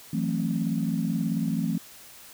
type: chord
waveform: sine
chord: F# half-diminished seventh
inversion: third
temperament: just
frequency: 166.5 / 185 / 222 / 266.4 Hz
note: E3 / F#3 / A3 / C4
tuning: +18 / 0 / +16 / +31 cents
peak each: -28 / -31 / -28 / -31 dBFS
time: 0.13-1.78 s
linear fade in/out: 5 ms
effects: tanh soft clip ceiling -14 dBFS + white hiss -48 dBFS RMS until 2.33 s